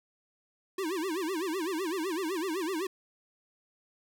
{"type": "tone with vibrato", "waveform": "square", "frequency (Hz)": 348.4, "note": "F4", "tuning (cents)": -4, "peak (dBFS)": -31, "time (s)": [0.78, 2.87], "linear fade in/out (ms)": 5, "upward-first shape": "sine", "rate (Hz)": 7.9, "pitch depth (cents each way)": 220, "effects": []}